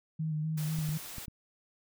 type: tone with vibrato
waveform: sine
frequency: 155.56 Hz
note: D#3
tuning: in tune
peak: -30 dBFS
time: 0.19-0.98 s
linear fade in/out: 10 ms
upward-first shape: square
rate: 4 Hz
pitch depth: 27 cents each way
type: noise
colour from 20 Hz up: white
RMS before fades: -44 dBFS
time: 0.57-1.26 s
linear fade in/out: 10 ms
type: clicks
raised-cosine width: 5 ms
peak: -30 dBFS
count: 4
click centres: 0.787 / 0.89 / 1.183 / 1.282 s
effects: none